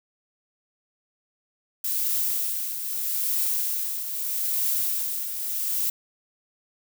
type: noise with tremolo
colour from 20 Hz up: violet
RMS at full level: -24 dBFS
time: 1.84-5.9 s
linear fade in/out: 5 ms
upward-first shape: triangle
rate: 0.79 Hz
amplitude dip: 60%
effects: none